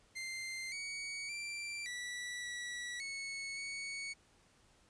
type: tone with pitch steps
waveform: sawtooth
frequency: 2089 / 2250 / 2354 / 1955 / 1943 / 2204 / 2225 Hz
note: C7 / C#7 / D7 / B6 / B6 / C#7 / C#7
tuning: -3 / +25 / +3 / -18 / -29 / -11 / +6 cents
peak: -37 dBFS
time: 0.15-4.14 s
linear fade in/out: 20 ms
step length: 570 ms
effects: pink hiss -68 dBFS RMS until 4.89 s + resampled to 22050 Hz